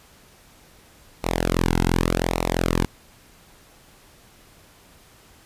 sawtooth tone with flanger, 43 Hz, F1, 26 cents flat, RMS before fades -22 dBFS, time 1.23-2.86 s, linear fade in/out 20 ms, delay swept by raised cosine 0.62 to 1.72 ms, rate 0.86 Hz, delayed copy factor -0.8, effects pink hiss -52 dBFS RMS until 5.45 s + resampled to 32000 Hz

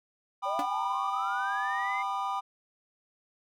triangle chord, G augmented, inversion none, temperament equal with one note detuned, 784 / 987.8 / 1213.3 Hz, G5 / B5 / D#6, 0 / 0 / -44 cents, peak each -32 dBFS, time 0.42-2.41 s, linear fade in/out 20 ms
sine linear sweep, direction up, 551 to 2126 Hz, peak -33 dBFS, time 0.45-2.03 s, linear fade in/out 20 ms
sawtooth tone with exponential decay, 289.2 Hz, D4, 27 cents flat, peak -26 dBFS, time 0.59-0.69 s, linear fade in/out 2 ms, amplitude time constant 20 ms
effects none

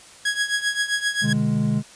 sawtooth tone with tremolo, 1661.2 Hz, G#6, in tune, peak -14 dBFS, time 0.25-1.33 s, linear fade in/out 5 ms, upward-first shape triangle, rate 7.6 Hz, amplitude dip 85%
triangle chord, G# diminished, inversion first, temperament just, 124.59 / 149.51 / 207.7 Hz, B2 / D3 / G#3, +16 / +31 / 0 cents, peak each -23 / -22 / -19 dBFS, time 1.21-1.83 s, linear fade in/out 50 ms
effects white hiss -46 dBFS RMS until 1.95 s + resampled to 22050 Hz

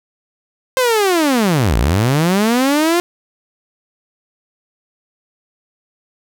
sawtooth linear two-way sweep, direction down then up, 527 to 49.64 to 355 Hz, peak -8 dBFS, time 0.77-3 s, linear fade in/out 0 ms, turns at 1.77 s, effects none

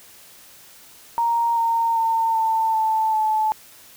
sine tone with pitch steps, 932.3 / 918.9 / 905.8 / 892.8 / 880 / 867.4 Hz, A#5 / A#5 / A#5 / A5 / A5 / A5, 0 / -25 / -50 / +25 / 0 / -25 cents, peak -17 dBFS, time 1.18-3.52 s, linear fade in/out 0 ms, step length 390 ms, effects white hiss -47 dBFS RMS until 3.96 s

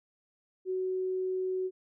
sine tone, 372.8 Hz, F#4, 13 cents sharp, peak -29 dBFS, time 0.65-1.71 s, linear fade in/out 50 ms, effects none

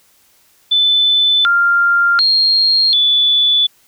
sine tone with pitch steps, 3511 / 1394 / 4234 / 3464 Hz, A7 / F6 / C8 / A7, -4 / -4 / +20 / -28 cents, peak -9 dBFS, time 0.71-3.67 s, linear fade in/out 10 ms, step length 740 ms, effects white hiss -53 dBFS RMS until 3.87 s

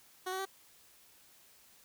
15% pulse tone with pitch steps, 370 / 378 / 386.2 Hz, F#4 / F#4 / G4, 0 / +37 / -26 cents, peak -29 dBFS, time 0.26-0.455 s, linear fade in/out 10 ms, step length 65 ms, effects white hiss -62 dBFS RMS until 1.84 s

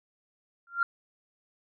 sine tone with exponential growth, 1387 Hz, F6, 12 cents flat, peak -18 dBFS, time 0.67-0.83 s, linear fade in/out 2 ms, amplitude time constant 33 ms, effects tanh soft clip ceiling -14 dBFS

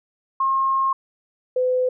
sine tone pair in turn, 1073 / 506.4 Hz, C6 / B4, +43 / +43 cents, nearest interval octave + minor second, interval 1300 cents, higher first, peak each -17 dBFS, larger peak neither, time 0.4-0.93 / 1.56-1.89 s, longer first, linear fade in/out 5 ms, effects none

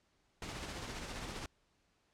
pink noise with tremolo, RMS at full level -42 dBFS, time 0.42-1.46 s, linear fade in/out 2 ms, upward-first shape sine, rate 15 Hz, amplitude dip 35%, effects pink hiss -75 dBFS RMS until 2.13 s + low-pass 7000 Hz 12 dB/octave

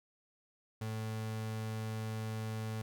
35% pulse tone, 110 Hz, A2, in tune, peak -35 dBFS, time 0.81-2.82 s, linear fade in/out 5 ms, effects none

